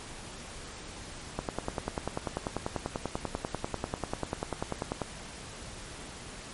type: click train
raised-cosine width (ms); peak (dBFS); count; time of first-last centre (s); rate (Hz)
1; -16; 38; 1.39-5.017; 10.2
effects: pink hiss -44 dBFS RMS until 6.53 s + MP3 48 kbps